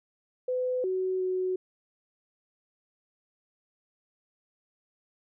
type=tone with pitch steps; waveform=sine; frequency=505 / 373.5 / 370.3 Hz; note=B4 / F#4 / F#4; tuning=+39 / +16 / +1 cents; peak=-26 dBFS; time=0.48-1.56 s; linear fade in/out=5 ms; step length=360 ms; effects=none